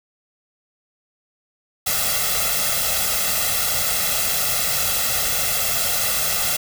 white noise with comb filter, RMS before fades -21 dBFS, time 1.86-6.57 s, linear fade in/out 10 ms, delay 1.5 ms, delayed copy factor +1, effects none

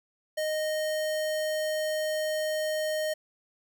square tone, 619 Hz, D#5, 9 cents flat, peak -28 dBFS, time 0.37-3.14 s, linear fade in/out 10 ms, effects none

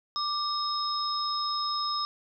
sine tone cluster, 1184 / 3745 / 5160 Hz, D6 / A#7 / E8, +14 / +7 / -38 cents, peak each -30 / -37 / -31 dBFS, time 0.16-2.05 s, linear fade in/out 0 ms, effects none

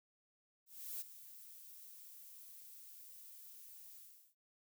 violet noise with ADSR envelope, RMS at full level -43 dBFS, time 0.66-4.35 s, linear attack 350 ms, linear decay 18 ms, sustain -13 dB, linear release 390 ms, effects none

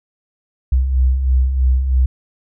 sine beating tone pair, 61.8 / 64.9 Hz, B1 / C2, +2 / -13 cents, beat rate 3.1 Hz, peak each -21 / -12 dBFS, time 0.72-2.06 s, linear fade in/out 5 ms, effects none

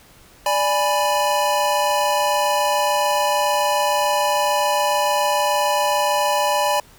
square chord, G# diminished, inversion second, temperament equal, 587.3 / 830.6 / 987.8 Hz, D5 / G#5 / B5, 0 / 0 / 0 cents, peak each -22 dBFS, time 0.46-6.8 s, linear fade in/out 2 ms, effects pink hiss -49 dBFS RMS until 6.98 s

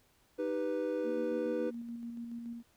triangle chord, Eb augmented, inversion none, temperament equal, 311.1 / 392 / 493.9 Hz, Eb4 / G4 / B4, 0 / 0 / 0 cents, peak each -35 / -37 / -32 dBFS, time 0.38-1.71 s, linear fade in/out 20 ms
sine tone with tremolo, 234.7 Hz, A#3, 12 cents sharp, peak -38 dBFS, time 1.03-2.63 s, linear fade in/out 50 ms, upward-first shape square, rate 7 Hz, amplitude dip 30%
effects pink hiss -69 dBFS RMS until 2.76 s

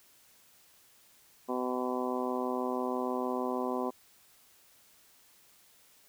harmonic tone, 126.3 Hz, B2, 39 cents sharp, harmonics 2 / 3 / 4 / 5 / 6 / 7 / 8 / 9, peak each -35 / -36 / -38 / -40 / -40 / -45 / -38 / -47 dBFS, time 1.48-3.91 s, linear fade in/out 20 ms, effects white hiss -62 dBFS RMS until 6.08 s

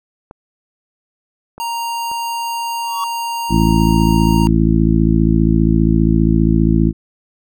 clicks, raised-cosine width 1 ms, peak -21 dBFS, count 3, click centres 0.311 / 1.58 / 2.115 s
square tone, 932.3 Hz, A#5, in tune, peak -20 dBFS, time 1.6-4.47 s, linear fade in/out 0 ms
triangle tone with exponential growth, 1125 Hz, C#6, 25 cents sharp, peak -15 dBFS, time 2.77-3.04 s, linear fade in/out 2 ms, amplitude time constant 58 ms
harmonic tone, 55 Hz, A1, in tune, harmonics 1 / 2 / 3 / 4 / 5 / 6, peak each -16 / -20 / -15 / -16 / -20 / -18 dBFS, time 3.49-6.93 s, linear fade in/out 50 ms
effects none

